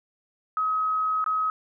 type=tone with dropouts; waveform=sine; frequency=1272 Hz; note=D#6; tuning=38 cents sharp; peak=-22 dBFS; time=0.57-1.5 s; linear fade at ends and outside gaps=1 ms; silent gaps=1.242-1.262 s; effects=none